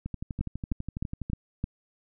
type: two click trains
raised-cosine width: 5 ms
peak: -21 / -16 dBFS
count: 16 / 5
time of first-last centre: 0.06-1.3 / 0.41-1.641 s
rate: 12.1 / 3.25 Hz
effects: none